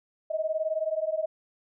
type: beating tone pair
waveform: sine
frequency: 622.3 / 641.3 Hz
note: D#5 / E5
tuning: 0 / -48 cents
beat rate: 19 Hz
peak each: -29 dBFS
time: 0.3-1.26 s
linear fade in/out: 10 ms
effects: none